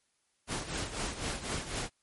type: noise with tremolo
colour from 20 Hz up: pink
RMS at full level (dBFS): -33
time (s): 0.47-1.9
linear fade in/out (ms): 50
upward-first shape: triangle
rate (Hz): 4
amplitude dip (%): 75
effects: white hiss -75 dBFS RMS until 2.02 s + MP3 48 kbps